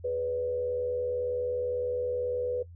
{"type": "tone with frequency modulation", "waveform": "sine", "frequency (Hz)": 493.9, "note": "B4", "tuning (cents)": 0, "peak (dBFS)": -27, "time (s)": [0.04, 2.63], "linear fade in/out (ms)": 10, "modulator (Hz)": 78.1, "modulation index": 0.43, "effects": ["noise-tail reverb RT60 0.1 s tail -19 dB re dry", "added 86 Hz sine -45 dBFS peak until 2.75 s"]}